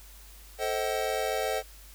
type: chord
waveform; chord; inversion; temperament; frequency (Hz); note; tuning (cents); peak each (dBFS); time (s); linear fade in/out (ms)
square; A diminished seventh; none; just; 440 / 528 / 633.6 / 760.3; A4 / C5 / Eb5 / Gb5; 0 / +16 / +31 / +47; -34; 0.58-1.63; 50
effects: added 50 Hz sine -49 dBFS peak until 1.94 s + white hiss -53 dBFS RMS until 1.94 s